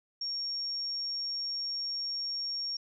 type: tone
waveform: sine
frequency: 5540 Hz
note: F8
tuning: 15 cents flat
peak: -32 dBFS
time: 0.21-2.77 s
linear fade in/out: 5 ms
effects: none